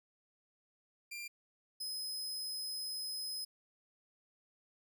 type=tone pair in turn; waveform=sawtooth; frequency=2382 / 5074 Hz; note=D7 / D#8; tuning=+24 / +33 cents; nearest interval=octave + minor second; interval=1309 cents; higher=second; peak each=-39 / -36 dBFS; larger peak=second; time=1.11-1.28 / 1.8-3.45 s; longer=second; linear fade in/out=10 ms; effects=none